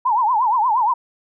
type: tone with vibrato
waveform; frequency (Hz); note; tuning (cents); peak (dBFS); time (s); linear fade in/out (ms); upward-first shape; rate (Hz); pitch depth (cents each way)
sine; 932.3; A#5; 0; -14; 0.05-0.94; 10; triangle; 8.5; 230
effects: none